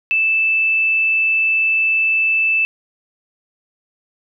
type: tone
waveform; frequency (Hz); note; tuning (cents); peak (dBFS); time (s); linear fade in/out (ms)
sine; 2637; E7; 0; -13; 0.11-2.65; 0
effects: none